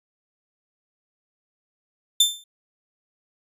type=tone with exponential decay; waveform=sawtooth; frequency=3560 Hz; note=A7; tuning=20 cents sharp; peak=-8 dBFS; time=2.2-2.44 s; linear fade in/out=5 ms; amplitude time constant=51 ms; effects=resampled to 32000 Hz